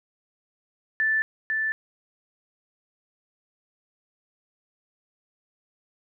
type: tone with echo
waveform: sine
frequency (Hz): 1759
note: A6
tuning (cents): -1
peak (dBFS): -20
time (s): 1-1.22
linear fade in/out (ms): 0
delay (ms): 500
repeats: 1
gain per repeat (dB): -3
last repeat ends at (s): 1.72
effects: none